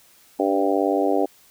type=harmonic tone with a mistuned harmonic; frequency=98.1 Hz; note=G2; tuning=2 cents sharp; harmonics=3 / 4 / 5 / 6 / 7 / 8; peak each=-23 / -24 / -25 / -26 / -26 / -27 dBFS; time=0.39-1.26 s; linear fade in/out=10 ms; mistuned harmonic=3; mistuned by=-15 cents; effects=white hiss -54 dBFS RMS until 1.5 s